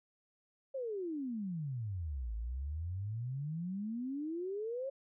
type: exponential two-way sweep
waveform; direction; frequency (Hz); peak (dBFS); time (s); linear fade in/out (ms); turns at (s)
sine; down then up; 554.4 to 53.1 to 554.4; -36; 0.74-4.9; 10; 2.34
effects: none